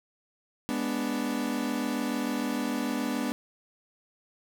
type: chord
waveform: 40% pulse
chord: G# diminished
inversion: none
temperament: equal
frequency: 207.7 / 246.9 / 293.7 Hz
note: G#3 / B3 / D4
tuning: 0 / 0 / 0 cents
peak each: -34 / -30 / -32 dBFS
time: 0.69-3.32 s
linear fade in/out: 0 ms
effects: none